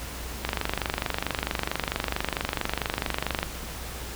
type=click train; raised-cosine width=0.3 ms; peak=-9 dBFS; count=74; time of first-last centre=0.45-3.43 s; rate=24.5 Hz; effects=added 60 Hz sine -38 dBFS peak until 4.15 s + pink hiss -38 dBFS RMS until 4.15 s